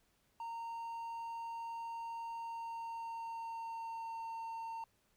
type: tone with pitch glide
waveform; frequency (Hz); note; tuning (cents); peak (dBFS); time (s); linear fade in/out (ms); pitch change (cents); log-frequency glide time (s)
triangle; 922 to 910.4; A#5 to A#5; -19 to -41; -39; 0.4-4.84; 2; -22; 2.36-4.21
effects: pink hiss -75 dBFS RMS until 5.16 s